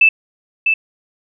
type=tone with echo; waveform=sine; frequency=2637 Hz; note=E7; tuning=in tune; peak=-6 dBFS; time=0.01-0.09 s; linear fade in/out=5 ms; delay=650 ms; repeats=1; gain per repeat=-5 dB; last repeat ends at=0.74 s; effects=none